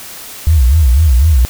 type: tone with vibrato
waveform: sine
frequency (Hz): 70.2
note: C#2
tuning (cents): +22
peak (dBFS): -5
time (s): 0.47-1.45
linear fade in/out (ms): 0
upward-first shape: sine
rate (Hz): 4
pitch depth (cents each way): 280
effects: white hiss -30 dBFS RMS until 1.49 s